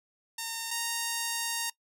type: tone pair in turn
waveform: 5% pulse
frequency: 915 / 927.8 Hz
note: A#5 / A#5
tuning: -32 / -8 cents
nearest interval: unison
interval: 24 cents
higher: second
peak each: -22 / -18 dBFS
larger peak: second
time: 0.38-0.71 / 0.71-1.7 s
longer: second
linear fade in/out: 5 ms
effects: noise-tail reverb RT60 0.1 s tail -21 dB re dry